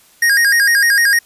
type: tone with vibrato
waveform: square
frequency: 1742 Hz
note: A6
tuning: 18 cents flat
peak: -10 dBFS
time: 0.22-1.19 s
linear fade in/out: 5 ms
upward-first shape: square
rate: 6.6 Hz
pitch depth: 120 cents each way
effects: white hiss -49 dBFS RMS until 1.25 s + resampled to 32000 Hz